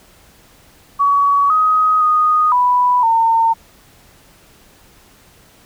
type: tone with pitch steps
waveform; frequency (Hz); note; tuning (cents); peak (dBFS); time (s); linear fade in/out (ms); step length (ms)
sine; 1130 / 1258 / 1239 / 988 / 909; C#6 / D#6 / D#6 / B5 / A#5; +33 / +19 / -8 / 0 / -44; -10; 0.99-3.54; 20; 510
effects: pink hiss -48 dBFS RMS until 5.65 s